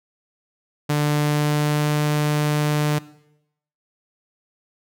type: tone with pitch glide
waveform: sawtooth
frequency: 148.1 to 149.39 Hz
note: D3 to D3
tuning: +15 to +30 cents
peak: -14 dBFS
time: 0.89-2.99 s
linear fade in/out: 10 ms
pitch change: +15 cents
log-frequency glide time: 1-1.95 s
effects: noise-tail reverb RT60 0.8 s tail -19 dB re dry